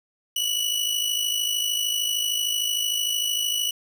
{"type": "tone with amplitude modulation", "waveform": "sawtooth", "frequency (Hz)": 2946, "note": "F#7", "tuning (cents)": -8, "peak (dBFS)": -17, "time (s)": [0.36, 3.71], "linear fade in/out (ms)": 5, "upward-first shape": "sine", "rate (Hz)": 53.2, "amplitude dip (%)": 55, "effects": ["8-bit"]}